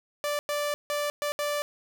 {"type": "tone bursts at uneven times", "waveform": "sawtooth", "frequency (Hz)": 586, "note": "D5", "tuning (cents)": -4, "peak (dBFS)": -23, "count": 5, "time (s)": [[0.24, 0.39], [0.49, 0.74], [0.9, 1.1], [1.22, 1.32], [1.39, 1.62]], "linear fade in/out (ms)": 0, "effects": []}